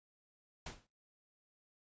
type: noise with exponential decay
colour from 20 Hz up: pink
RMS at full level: -40 dBFS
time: 0.66-0.87 s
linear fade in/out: 5 ms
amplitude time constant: 45 ms
effects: noise-tail reverb RT60 0.3 s tail -24 dB re dry + resampled to 16000 Hz